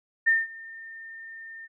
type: tone with ADSR envelope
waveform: sine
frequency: 1811 Hz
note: A6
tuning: 49 cents sharp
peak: -16 dBFS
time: 0.26-1.68 s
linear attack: 19 ms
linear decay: 190 ms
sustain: -23 dB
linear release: 35 ms
effects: none